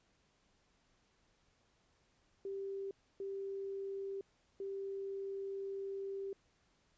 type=tone bursts at uneven times; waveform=sine; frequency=392 Hz; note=G4; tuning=in tune; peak=-39 dBFS; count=3; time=2.45-2.91 / 3.2-4.21 / 4.6-6.33 s; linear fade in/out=2 ms; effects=pink hiss -74 dBFS RMS until 6.97 s + resampled to 16000 Hz